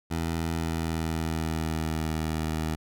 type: tone with pitch glide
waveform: 15% pulse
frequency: 82.41 to 78.96 Hz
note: E2 to D#2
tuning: 0 to +26 cents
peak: -21 dBFS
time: 0.1-2.76 s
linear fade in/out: 20 ms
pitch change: -74 cents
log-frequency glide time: 0.34-2.14 s
effects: none